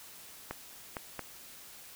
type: clicks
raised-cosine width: 0.5 ms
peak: -21 dBFS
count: 3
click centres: 0.51 / 0.968 / 1.193 s
effects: white hiss -51 dBFS RMS until 1.95 s